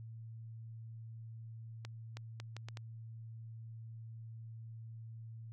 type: accelerating click train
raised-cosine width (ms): 0.2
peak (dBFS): -29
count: 6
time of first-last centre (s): 1.85-2.772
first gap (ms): 320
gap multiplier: 0.72
effects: added 113 Hz sine -46 dBFS peak until 5.52 s